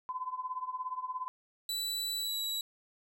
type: tone with tremolo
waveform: sine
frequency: 1017 Hz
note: C6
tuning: 50 cents flat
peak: -31 dBFS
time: 0.09-1.28 s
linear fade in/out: 0 ms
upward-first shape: triangle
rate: 17 Hz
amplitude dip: 90%
type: tone with pitch glide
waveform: sawtooth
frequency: 3958 to 3906 Hz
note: B7 to B7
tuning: +3 to -20 cents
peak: -30 dBFS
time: 1.69-2.61 s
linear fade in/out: 2 ms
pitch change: -23 cents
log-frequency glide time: 2.16-2.42 s
effects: none

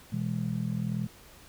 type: chord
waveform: sine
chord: E major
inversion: second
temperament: just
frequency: 123.61 / 164.81 / 206 Hz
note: B2 / E3 / G#3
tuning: +2 / 0 / -14 cents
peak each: -32 dBFS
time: 0.12-1.07 s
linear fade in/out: 10 ms
effects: tanh soft clip ceiling -20 dBFS + pink hiss -53 dBFS RMS until 1.48 s

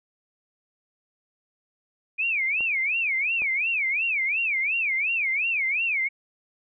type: tone with vibrato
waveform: sine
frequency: 2395 Hz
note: D7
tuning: 33 cents sharp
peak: -22 dBFS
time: 2.18-6.09 s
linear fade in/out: 20 ms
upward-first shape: sine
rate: 2.8 Hz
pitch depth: 250 cents each way
type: clicks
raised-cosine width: 1 ms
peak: -27 dBFS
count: 2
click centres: 2.607 / 3.42 s
effects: none

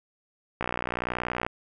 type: click train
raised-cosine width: 0.5 ms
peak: -13 dBFS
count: 53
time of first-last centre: 0.61-1.465 s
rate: 60.8 Hz
effects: none

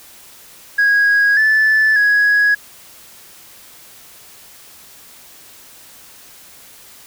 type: tone with pitch steps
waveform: sine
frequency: 1649 / 1746 / 1667 Hz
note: G#6 / A6 / G#6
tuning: -13 / -14 / +6 cents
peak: -8 dBFS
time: 0.78-2.55 s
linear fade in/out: 10 ms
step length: 590 ms
effects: tanh soft clip ceiling -8 dBFS + white hiss -42 dBFS RMS until 7.06 s

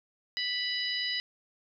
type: harmonic tone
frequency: 987.8 Hz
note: B5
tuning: in tune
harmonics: 2 / 3 / 4 / 5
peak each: -35 / -35 / -35 / -35 dBFS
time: 0.37-1.2 s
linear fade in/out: 0 ms
effects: none

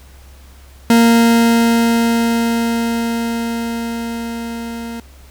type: tone with level ramp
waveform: 40% pulse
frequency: 231.7 Hz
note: A#3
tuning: 10 cents flat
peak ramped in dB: -6 to -24 dBFS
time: 0.9-5 s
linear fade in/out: 2 ms
effects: added 67 Hz sine -39 dBFS peak until 5.3 s + pink hiss -47 dBFS RMS until 5.3 s

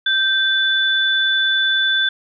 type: tone pair together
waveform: sine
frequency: 1564 / 3490 Hz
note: G6 / A7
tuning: -4 / -15 cents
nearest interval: octave + major second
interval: 1389 cents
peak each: -17 dBFS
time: 0.06-2.09 s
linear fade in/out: 5 ms
effects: none

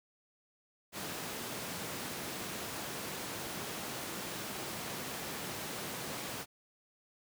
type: high-pass noise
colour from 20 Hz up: pink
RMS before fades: -41 dBFS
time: 0.92-6.46 s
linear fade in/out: 50 ms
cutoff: 150 Hz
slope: 12 dB/octave
effects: none

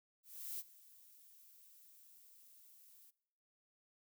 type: noise with ADSR envelope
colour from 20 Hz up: violet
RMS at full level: -43 dBFS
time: 0.23-3.11 s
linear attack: 360 ms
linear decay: 37 ms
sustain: -20 dB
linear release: 16 ms
effects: noise-tail reverb RT60 0.8 s tail -22 dB re dry

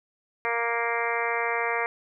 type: harmonic tone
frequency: 233.5 Hz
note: A#3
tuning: 3 cents sharp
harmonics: 2 / 3 / 4 / 5 / 6 / 7 / 8 / 9 / 10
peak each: -31 / -33 / -32 / -33 / -37 / -35 / -34 / -31 / -35 dBFS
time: 0.45-1.86 s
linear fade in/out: 0 ms
effects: none

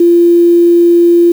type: tone with quantisation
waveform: sine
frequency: 343.8 Hz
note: F4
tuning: 27 cents flat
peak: -3 dBFS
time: 0-1.32 s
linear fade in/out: 5 ms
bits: 5
effects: none

